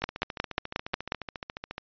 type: two click trains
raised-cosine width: 0.3 ms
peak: -9 / -19 dBFS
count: 7 / 26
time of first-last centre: 0.04-1.121 / 0.02-1.781 s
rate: 5.55 / 14.2 Hz
effects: resampled to 11025 Hz